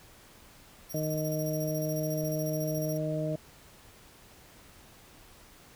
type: tone with tremolo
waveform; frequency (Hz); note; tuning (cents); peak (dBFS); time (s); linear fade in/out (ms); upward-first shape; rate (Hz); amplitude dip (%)
5% pulse; 5660; F8; +22; -33; 0.89-2.98; 20; square; 14; 65
type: harmonic tone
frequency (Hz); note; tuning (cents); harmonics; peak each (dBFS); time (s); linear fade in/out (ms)
155; D#3; -6; 1 / 2 / 3 / 4; -32 / -36 / -40 / -33; 0.94-3.36; 5
type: click train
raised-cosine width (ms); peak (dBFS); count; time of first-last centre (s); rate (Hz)
5; -39; 4; 1.15-2.78; 1.84
effects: pink hiss -55 dBFS RMS until 5.75 s